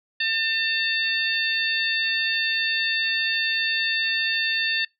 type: harmonic tone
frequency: 899 Hz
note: A5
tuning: 37 cents sharp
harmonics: 2 / 3 / 4 / 5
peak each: -25 / -27 / -28 / -29 dBFS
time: 0.2-4.85 s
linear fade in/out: 5 ms
effects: noise-tail reverb RT60 0.2 s tail -26 dB re dry